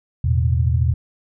sine chord, E suspended fourth, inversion none, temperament just, 82.41 / 109.88 / 123.61 Hz, E2 / A2 / B2, 0 / -2 / +2 cents, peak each -17 / -23 / -19 dBFS, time 0.24-0.94 s, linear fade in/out 5 ms, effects none

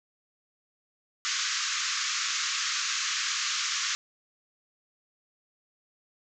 white band-pass noise, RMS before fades -30 dBFS, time 1.25-3.95 s, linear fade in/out 0 ms, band 1100 to 7100 Hz, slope 96 dB/octave, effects none

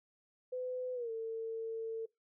sine tone with pitch glide, 505 to 449.9 Hz, B4 to A4, +39 to +39 cents, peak -36 dBFS, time 0.52-2.06 s, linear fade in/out 10 ms, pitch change -200 cents, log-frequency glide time 0.94-1.11 s, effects noise-tail reverb RT60 0.2 s tail -22 dB re dry

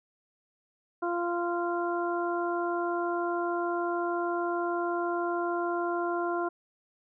harmonic tone, 346.5 Hz, F4, 14 cents flat, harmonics 1 / 2 / 3 / 4, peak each -30 / -33 / -35 / -36 dBFS, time 1.02-6.49 s, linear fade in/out 10 ms, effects none

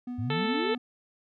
triangle tone with tremolo, 246.3 Hz, B3, 5 cents flat, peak -30 dBFS, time 0.07-0.78 s, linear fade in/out 5 ms, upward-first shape triangle, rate 6.5 Hz, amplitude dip 35%
sine exponential sweep, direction up, 98 to 490 Hz, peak -29 dBFS, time 0.18-0.75 s, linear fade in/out 10 ms
harmonic tone, 440 Hz, A4, in tune, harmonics 1 / 2 / 3 / 4 / 5 / 6 / 7 / 8 / 9, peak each -32 / -35 / -37 / -38 / -39 / -40 / -40 / -41 / -42 dBFS, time 0.3-0.75 s, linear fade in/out 2 ms
effects none

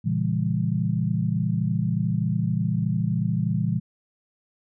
sine chord, A# diminished seventh, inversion none, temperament just, 116.54 / 139.85 / 167.82 / 201.4 Hz, A#2 / C#3 / E3 / G3, 0 / +16 / +31 / +47 cents, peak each -26 / -29 / -25 / -28 dBFS, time 0.04-3.8 s, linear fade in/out 20 ms, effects none

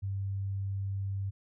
sine tone, 98 Hz, G2, in tune, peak -31 dBFS, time 0.02-1.31 s, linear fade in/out 20 ms, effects none

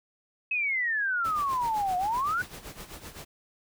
sine exponential two-way sweep, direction down then up, 2588 to 711 to 1515 Hz, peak -25 dBFS, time 0.51-2.42 s, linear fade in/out 5 ms, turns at 1.97 s
pink noise with tremolo, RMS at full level -41 dBFS, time 1.24-3.25 s, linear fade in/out 10 ms, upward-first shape sine, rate 7.8 Hz, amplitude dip 70%
effects none

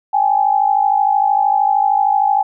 sine tone pair together, 792.9 / 846 Hz, G5 / G#5, +20 / +32 cents, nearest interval minor second, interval 112 cents, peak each -14 dBFS, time 0.13-2.43 s, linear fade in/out 10 ms, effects none

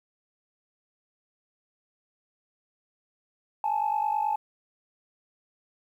sine tone pair together, 830.6 / 880 Hz, G#5 / A5, 0 / 0 cents, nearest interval minor second, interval 100 cents, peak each -26 dBFS, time 3.64-4.36 s, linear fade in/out 2 ms, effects tanh soft clip ceiling -18 dBFS + 10-bit

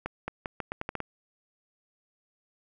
accelerating click train, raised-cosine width 0.5 ms, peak -17 dBFS, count 9, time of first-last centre 0.06-1.003 s, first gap 220 ms, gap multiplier 0.81, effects none

